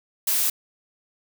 blue noise, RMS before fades -22 dBFS, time 0.27-0.5 s, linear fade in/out 5 ms, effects none

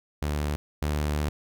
sawtooth tone pair in turn, 74 / 74.47 Hz, D2 / D2, +14 / +25 cents, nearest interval unison, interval 11 cents, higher second, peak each -22 / -21 dBFS, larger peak second, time 0.22-0.56 / 0.82-1.29 s, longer second, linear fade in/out 0 ms, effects none

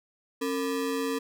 square ring-modulated tone, 364 Hz, F#4, 28 cents flat, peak -25 dBFS, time 0.41-1.19 s, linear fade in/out 10 ms, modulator 91.6 Hz, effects none

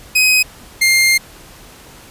sawtooth tone pair in turn, 2519 / 2113 Hz, D#7 / C7, +21 / +16 cents, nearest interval minor third, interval 305 cents, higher first, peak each -6 dBFS, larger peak neither, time 0.15-0.43 / 0.81-1.18 s, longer second, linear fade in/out 10 ms, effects pink hiss -40 dBFS RMS until 2.1 s + resampled to 32000 Hz

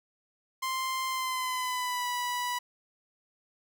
sawtooth tone with pitch glide, 1046.5 to 982.1 Hz, C6 to B5, 0 to -10 cents, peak -26 dBFS, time 0.62-2.59 s, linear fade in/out 10 ms, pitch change -110 cents, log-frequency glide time 1.08-2.07 s, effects none

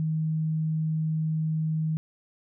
sine tone, 157.7 Hz, D#3, 24 cents sharp, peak -24 dBFS, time 0-1.97 s, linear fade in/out 0 ms, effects none

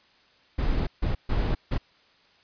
brown noise bursts at uneven times, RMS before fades -24 dBFS, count 4, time 0.58-0.87 / 1.02-1.15 / 1.29-1.55 / 1.71-1.78 s, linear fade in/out 10 ms, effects white hiss -60 dBFS RMS until 2.43 s + resampled to 11025 Hz

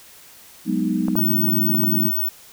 sine chord, G# minor seventh, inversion third, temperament equal, 185 / 207.7 / 246.9 / 311.1 Hz, F#3 / G#3 / B3 / D#4, 0 / 0 / 0 / 0 cents, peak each -24 dBFS, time 0.65-2.12 s, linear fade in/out 50 ms
clicks, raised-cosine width 1 ms, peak -16 dBFS, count 6, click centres 1.083 / 1.155 / 1.19 / 1.482 / 1.748 / 1.836 s
sine tone, 15804 Hz, B9, in tune, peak -19 dBFS, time 1.16-2.29 s, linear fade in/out 5 ms
effects white hiss -46 dBFS RMS until 2.52 s

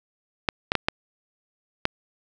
clicks, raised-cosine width 0.3 ms, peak -4 dBFS, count 5, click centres 0.488 / 0.719 / 0.753 / 0.885 / 1.854 s, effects none

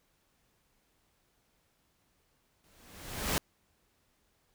pink noise with exponential growth, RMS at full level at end -28 dBFS, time 2.64-3.38 s, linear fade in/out 0 ms, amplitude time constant 160 ms, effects pink hiss -73 dBFS RMS until 4.54 s

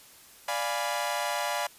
sawtooth chord, D diminished seventh, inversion none, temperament equal, 587.3 / 698.5 / 830.6 / 987.8 Hz, D5 / F5 / Ab5 / Cb6, 0 / 0 / 0 / 0 cents, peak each -30 dBFS, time 0.48-1.67 s, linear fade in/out 5 ms, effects white hiss -53 dBFS RMS until 1.78 s + resampled to 32000 Hz

